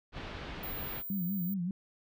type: low-pass noise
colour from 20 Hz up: pink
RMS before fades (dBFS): -42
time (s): 0.12-1.03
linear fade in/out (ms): 50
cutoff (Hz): 3900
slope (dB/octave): 24
type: tone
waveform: sine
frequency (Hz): 15200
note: A#9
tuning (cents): +33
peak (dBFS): -38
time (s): 0.63-1.54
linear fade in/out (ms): 5
type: tone with vibrato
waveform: sine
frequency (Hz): 185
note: F#3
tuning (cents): 0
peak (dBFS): -31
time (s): 1.1-1.71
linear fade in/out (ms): 2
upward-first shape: sine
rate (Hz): 5.2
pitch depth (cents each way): 130
effects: none